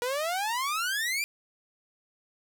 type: exponential sweep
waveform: sawtooth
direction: up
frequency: 475 to 2422 Hz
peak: -24 dBFS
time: 0.02-1.24 s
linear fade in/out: 0 ms
effects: none